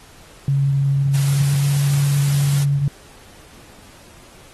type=tone with pitch glide; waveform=sine; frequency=138.59 to 141.34 Hz; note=C#3 to C#3; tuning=0 to +34 cents; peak=-14 dBFS; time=0.48-2.88 s; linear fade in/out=2 ms; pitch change=+34 cents; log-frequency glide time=1.09-1.75 s
type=noise; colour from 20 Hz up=white; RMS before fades=-30 dBFS; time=1.13-2.65 s; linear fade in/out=20 ms
effects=pink hiss -46 dBFS RMS until 4.53 s + AAC 32 kbps